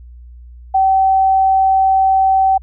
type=tone; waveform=sine; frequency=768 Hz; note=G5; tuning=36 cents flat; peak=-9 dBFS; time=0.74-2.58 s; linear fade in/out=10 ms; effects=added 60 Hz sine -34 dBFS peak until 2.62 s